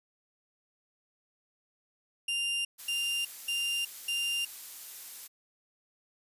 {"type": "tone bursts", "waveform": "40% pulse", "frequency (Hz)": 2794, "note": "F7", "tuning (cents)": 0, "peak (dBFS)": -28, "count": 4, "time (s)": [2.28, 4.45], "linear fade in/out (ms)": 5, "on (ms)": 370, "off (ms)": 230}
{"type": "noise", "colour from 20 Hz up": "blue", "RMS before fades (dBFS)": -43, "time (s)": [2.78, 5.28], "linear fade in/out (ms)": 20}
{"effects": ["resampled to 32000 Hz"]}